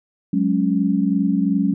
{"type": "chord", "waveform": "sine", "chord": "F# suspended second", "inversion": "none", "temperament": "equal", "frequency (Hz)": [185, 207.7, 277.2], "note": ["F#3", "G#3", "C#4"], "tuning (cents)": [0, 0, 0], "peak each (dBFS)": -20, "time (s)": [0.33, 1.74], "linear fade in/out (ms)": 5, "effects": []}